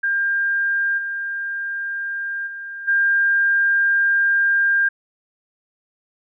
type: tone with level steps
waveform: sine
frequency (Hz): 1600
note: G6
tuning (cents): +35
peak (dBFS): -17 / -23 / -29 / -14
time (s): 0.03-4.89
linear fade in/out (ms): 10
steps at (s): 0.97 / 2.46 / 2.87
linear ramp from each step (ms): 20
effects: none